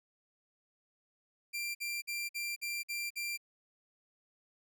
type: tone bursts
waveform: sawtooth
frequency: 2370 Hz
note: D7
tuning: 15 cents sharp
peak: -32 dBFS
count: 7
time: 1.53-3.376 s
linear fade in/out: 20 ms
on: 220 ms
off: 51 ms
effects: none